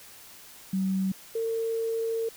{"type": "tone pair in turn", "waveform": "sine", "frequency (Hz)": [190.7, 453.6], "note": ["G3", "A#4"], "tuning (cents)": [-47, -47], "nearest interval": "octave + minor third", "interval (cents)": 1500, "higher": "second", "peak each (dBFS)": [-24, -26], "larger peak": "first", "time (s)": [[0.73, 1.12], [1.35, 2.29]], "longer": "second", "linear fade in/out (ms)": 5, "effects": ["white hiss -49 dBFS RMS until 2.36 s"]}